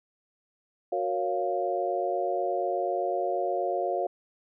sine chord, Gb major seventh, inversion none, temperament equal with one note detuned, 367.2 / 466.2 / 554.4 / 698.5 Hz, Gb4 / Bb4 / Db5 / F5, -13 / 0 / 0 / 0 cents, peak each -32 / -34 / -31 / -29 dBFS, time 0.92-4.07 s, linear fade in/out 5 ms, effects none

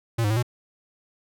square tone with pitch steps, 115.6 / 103.6 / 110.6 / 121.9 Hz, A#2 / G#2 / A2 / B2, -14 / -4 / +9 / -22 cents, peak -21 dBFS, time 0.18-0.428 s, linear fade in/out 10 ms, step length 62 ms, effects none

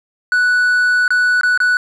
triangle tone with dropouts, 1480 Hz, F#6, in tune, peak -9 dBFS, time 0.32-1.77 s, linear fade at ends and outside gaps 1 ms, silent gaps 1.079-1.105 / 1.411-1.433 / 1.576-1.602 s, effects resampled to 24000 Hz

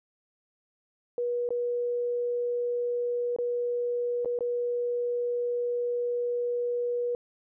sine tone with dropouts, 483.3 Hz, B4, 38 cents flat, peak -26 dBFS, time 1.18-7.15 s, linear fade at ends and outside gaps 1 ms, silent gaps 1.49-1.505 / 3.363-3.386 / 4.248-4.257 / 4.389-4.407 s, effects none

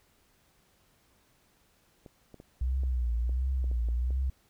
clicks, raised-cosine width 2 ms, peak -34 dBFS, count 9, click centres 2.062 / 2.343 / 2.401 / 2.835 / 3.294 / 3.642 / 3.714 / 3.887 / 4.106 s
sine tone with vibrato, 61.74 Hz, B1, in tune, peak -26 dBFS, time 2.61-4.3 s, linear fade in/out 5 ms, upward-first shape triangle, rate 1.4 Hz, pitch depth 130 cents each way
effects pink hiss -67 dBFS RMS until 4.49 s

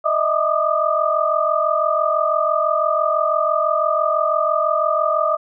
sine tone cluster, 611 / 651 / 1188 / 1234 Hz, D#5 / E5 / D6 / D#6, -32 / -22 / +20 / -15 cents, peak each -21 dBFS, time 0.04-5.37 s, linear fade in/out 20 ms, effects none

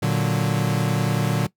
40% pulse chord, Bb augmented, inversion none, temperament equal, 116.54 / 146.83 / 185 Hz, Bb2 / D3 / F#3, 0 / 0 / 0 cents, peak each -23 / -22 / -24 dBFS, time 0.02-1.47 s, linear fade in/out 10 ms, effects noise-tail reverb RT60 0.1 s tail -19 dB re dry

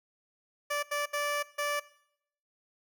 15% pulse tone bursts at uneven times, 583 Hz, D5, 13 cents flat, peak -23 dBFS, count 4, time 0.7-0.83 / 0.91-1.06 / 1.13-1.43 / 1.58-1.8 s, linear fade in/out 10 ms, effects noise-tail reverb RT60 0.7 s tail -19 dB re dry

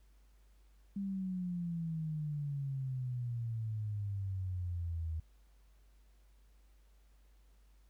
sine exponential sweep, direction down, 200 to 78.9 Hz, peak -35 dBFS, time 0.96-5.2 s, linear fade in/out 5 ms, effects added 50 Hz sine -61 dBFS peak until 7.89 s + pink hiss -75 dBFS RMS until 7.89 s

